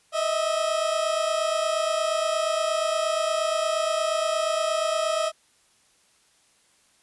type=tone pair together; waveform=30% pulse; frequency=622.3 / 650.8 Hz; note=D#5 / E5; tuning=0 / -22 cents; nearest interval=minor second; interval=78 cents; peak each=-23 dBFS; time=0.12-5.32 s; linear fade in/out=50 ms; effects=white hiss -62 dBFS RMS until 7.02 s + resampled to 24000 Hz